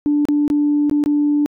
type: tone with dropouts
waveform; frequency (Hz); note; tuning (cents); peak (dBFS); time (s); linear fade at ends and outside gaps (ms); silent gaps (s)
sine; 293.4; D4; -2; -12; 0.06-1.46; 0; 0.253-0.286 / 0.479-0.501 / 0.897-0.912 / 1.039-1.06
effects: tanh soft clip ceiling -8 dBFS